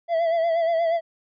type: tone with vibrato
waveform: triangle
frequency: 666 Hz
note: E5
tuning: 18 cents sharp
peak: -17 dBFS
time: 0.08-1.01 s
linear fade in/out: 50 ms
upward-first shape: sine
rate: 8.4 Hz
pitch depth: 48 cents each way
effects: resampled to 11025 Hz